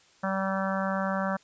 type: harmonic tone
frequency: 192.5 Hz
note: G3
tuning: 31 cents flat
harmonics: 1 / 3 / 4 / 5 / 6 / 7 / 8 / 9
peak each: -30 / -32 / -36 / -37 / -36 / -36 / -37 / -41 dBFS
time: 0.23-1.37 s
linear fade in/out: 10 ms
effects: white hiss -60 dBFS RMS until 1.43 s + resampled to 16000 Hz